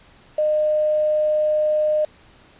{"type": "tone with quantisation", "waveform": "sine", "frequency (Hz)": 610, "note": "D#5", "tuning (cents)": -34, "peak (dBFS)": -16, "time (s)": [0.38, 2.05], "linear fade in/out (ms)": 5, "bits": 6, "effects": ["pink hiss -51 dBFS RMS until 2.59 s", "resampled to 8000 Hz"]}